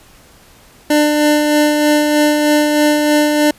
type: tone with tremolo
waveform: 25% pulse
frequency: 298.6 Hz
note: D4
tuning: 29 cents sharp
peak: -5 dBFS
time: 0.9-3.51 s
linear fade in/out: 5 ms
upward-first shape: sine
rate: 3.2 Hz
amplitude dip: 35%
effects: pink hiss -45 dBFS RMS until 3.58 s + resampled to 32000 Hz